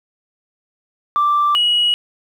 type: tone pair in turn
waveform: sine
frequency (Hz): 1174.7 / 2909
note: D6 / F#7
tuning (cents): 0 / -30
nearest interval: octave + major third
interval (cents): 1570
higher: second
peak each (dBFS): -11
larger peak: neither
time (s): 1.16-1.55 / 1.55-1.94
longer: neither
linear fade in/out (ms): 0
effects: tanh soft clip ceiling -9 dBFS + 8-bit